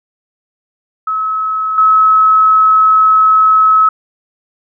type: tone with level steps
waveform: sine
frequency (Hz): 1289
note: E6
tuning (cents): -39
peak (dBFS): -13 / -5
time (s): 1.07-3.89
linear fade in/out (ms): 5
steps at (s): 1.78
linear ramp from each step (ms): 2
effects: none